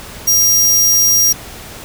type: tone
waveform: sawtooth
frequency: 5700 Hz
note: F8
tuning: 34 cents sharp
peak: -6 dBFS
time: 0.27-1.33 s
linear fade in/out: 10 ms
effects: pink hiss -32 dBFS RMS until 1.84 s